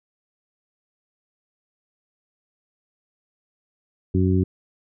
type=harmonic tone; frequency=93 Hz; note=F#2; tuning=9 cents sharp; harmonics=1 / 2 / 3 / 4; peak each=-19 / -22 / -24 / -25 dBFS; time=4.14-4.44 s; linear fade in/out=10 ms; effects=none